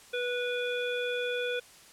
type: harmonic tone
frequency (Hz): 490.4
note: B4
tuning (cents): -12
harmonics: 1 / 3 / 5 / 7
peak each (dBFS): -31 / -36 / -38 / -39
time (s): 0.13-1.6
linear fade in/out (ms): 10
effects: white hiss -54 dBFS RMS until 1.92 s + low-pass 10000 Hz 12 dB/octave